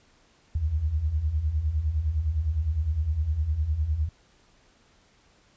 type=beating tone pair; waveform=sine; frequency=70.1 / 79.9 Hz; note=C#2 / D#2; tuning=+20 / +47 cents; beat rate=9.8 Hz; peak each=-30 / -24 dBFS; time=0.55-4.09 s; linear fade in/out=5 ms; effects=pink hiss -61 dBFS RMS until 5.56 s + resampled to 16000 Hz